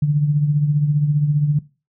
sine tone with tremolo, 147.4 Hz, D3, 7 cents sharp, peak -11 dBFS, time 0.02-1.59 s, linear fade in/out 5 ms, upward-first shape triangle, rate 15 Hz, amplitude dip 60%, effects noise-tail reverb RT60 0.3 s tail -19 dB re dry

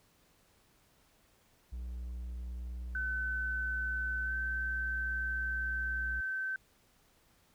triangle tone, 60.8 Hz, B1, 26 cents flat, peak -36 dBFS, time 1.72-6.21 s, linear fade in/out 10 ms
sine tone with pitch glide, 1518 to 1541.9 Hz, F#6 to G6, +44 to -29 cents, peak -33 dBFS, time 2.95-6.56 s, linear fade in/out 2 ms, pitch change +27 cents, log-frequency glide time 4.23-4.34 s
effects pink hiss -68 dBFS RMS until 7.54 s

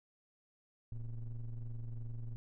triangle ring-modulated tone, 63.3 Hz, B1, 43 cents sharp, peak -34 dBFS, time 0.92-2.36 s, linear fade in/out 0 ms, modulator 51.9 Hz, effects none

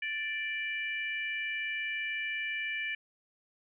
harmonic tone, 587.3 Hz, D5, in tune, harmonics 3 / 4 / 5, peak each -36 / -35 / -42 dBFS, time 0.02-2.95 s, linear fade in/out 5 ms, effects none

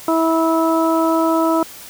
harmonic tone, 325.9 Hz, E4, 20 cents flat, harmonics 1 / 2 / 3 / 4, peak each -16 / -19 / -21 / -22 dBFS, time 0.08-1.63 s, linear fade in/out 2 ms, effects white hiss -37 dBFS RMS until 1.89 s

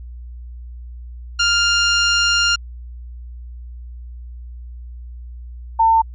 15% pulse / sine tone pair in turn, 1400 / 901 Hz, F6 / A5, +4 / +41 cents, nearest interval minor sixth, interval 763 cents, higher first, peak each -7 / -10 dBFS, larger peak first, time 1.39-2.56 / 5.79-6.02 s, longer first, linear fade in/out 10 ms, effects added 60 Hz sine -31 dBFS peak until 6.14 s + resampled to 16000 Hz

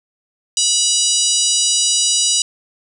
harmonic tone, 975 Hz, B5, 23 cents flat, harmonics 3 / 4 / 5 / 6 / 7 / 8 / 9, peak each -21 / -21 / -21 / -21 / -21 / -21 / -21 dBFS, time 0.57-2.42 s, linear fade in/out 2 ms, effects 7-bit

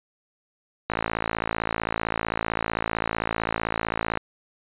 click train, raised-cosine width 0.5 ms, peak -9 dBFS, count 183, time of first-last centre 0.9-4.173 s, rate 55.6 Hz, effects resampled to 8000 Hz

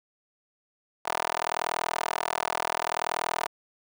15% pulse tone with high-pass filter, 40.68 Hz, E1, 22 cents flat, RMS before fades -30 dBFS, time 1.05-3.47 s, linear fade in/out 10 ms, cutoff 810 Hz, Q 2.5, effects none

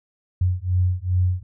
sine beating tone pair, 89.7 / 92.2 Hz, F2 / F#2, +47 / -6 cents, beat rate 2.5 Hz, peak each -21 dBFS, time 0.41-1.43 s, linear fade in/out 5 ms, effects none

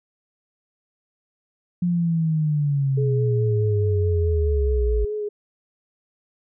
sine linear sweep, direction down, 177.8 to 52 Hz, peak -18 dBFS, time 1.82-5.05 s, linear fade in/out 5 ms
sine tone with vibrato, 420 Hz, G#4, 19 cents sharp, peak -24 dBFS, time 2.97-5.29 s, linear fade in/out 10 ms, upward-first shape sine, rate 4.7 Hz, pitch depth 22 cents each way
effects none

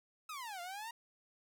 sawtooth exponential two-way sweep, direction down then up, 1311 to 686 to 948 Hz, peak -39 dBFS, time 0.29-0.91 s, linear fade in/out 5 ms, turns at 0.61 s, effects none

